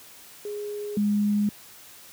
sine tone pair in turn, 414.3 / 206.7 Hz, G#4 / G#3, -4 / -8 cents, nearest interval octave, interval 1204 cents, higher first, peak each -30 / -20 dBFS, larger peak second, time 0.45-0.97 / 0.97-1.49 s, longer neither, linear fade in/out 2 ms, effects white hiss -48 dBFS RMS until 2.12 s + high-pass 60 Hz 12 dB/octave

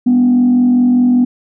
sine tone with frequency modulation, 246.9 Hz, B3, in tune, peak -6 dBFS, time 0.06-1.25 s, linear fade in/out 10 ms, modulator 45 Hz, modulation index 0.32, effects tanh soft clip ceiling -4 dBFS

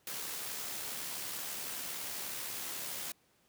white noise with amplitude modulation, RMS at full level -39 dBFS, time 0.07-3.12 s, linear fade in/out 2 ms, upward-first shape sine, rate 72.1 Hz, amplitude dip 30%, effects pink hiss -70 dBFS RMS until 3.48 s + high-pass 100 Hz 12 dB/octave

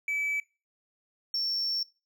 triangle tone pair in turn, 2300 / 5448 Hz, D7 / F8, -37 / -44 cents, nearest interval octave + minor third, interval 1493 cents, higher second, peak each -25 dBFS, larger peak neither, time 0.08-0.4 / 1.34-1.83 s, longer second, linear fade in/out 2 ms, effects noise-tail reverb RT60 0.3 s tail -23 dB re dry + tanh soft clip ceiling -21 dBFS

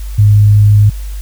sine tone, 103.83 Hz, G#2, in tune, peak -3 dBFS, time 0.18-0.9 s, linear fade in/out 10 ms, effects added 50 Hz sine -19 dBFS peak until 1.21 s + white hiss -38 dBFS RMS until 1.21 s

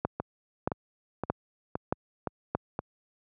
two click trains, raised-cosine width 1 ms, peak -16 / -12 dBFS, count 6 / 5, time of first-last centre 0.2-2.791 / 0.05-2.55 s, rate 1.93 / 1.6 Hz, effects high-pass 80 Hz 12 dB/octave

